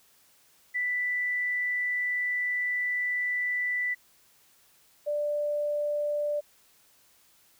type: tone pair in turn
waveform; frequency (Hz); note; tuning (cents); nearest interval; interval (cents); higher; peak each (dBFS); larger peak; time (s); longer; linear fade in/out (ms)
sine; 1979 / 589.4; B6 / D5; +3 / +6; octave + major sixth; 2097; first; -26; neither; 0.74-3.95 / 5.06-6.41; first; 20
effects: white hiss -62 dBFS RMS until 7.59 s